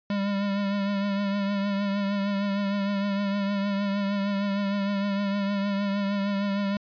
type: tone with vibrato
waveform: square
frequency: 200 Hz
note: G3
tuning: 35 cents sharp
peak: -25 dBFS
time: 0.1-6.77 s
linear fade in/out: 2 ms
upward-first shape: triangle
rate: 6.5 Hz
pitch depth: 41 cents each way
effects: resampled to 11025 Hz